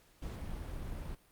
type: noise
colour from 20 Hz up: brown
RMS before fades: -41 dBFS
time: 0.22-1.15 s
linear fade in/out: 5 ms
effects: pink hiss -66 dBFS RMS until 1.31 s + Opus 48 kbps